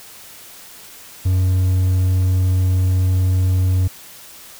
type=tone with hard clipping; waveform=triangle; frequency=92.5 Hz; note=F#2; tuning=in tune; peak=-14 dBFS; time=1.25-3.88 s; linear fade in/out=10 ms; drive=6 dB; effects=white hiss -40 dBFS RMS until 4.59 s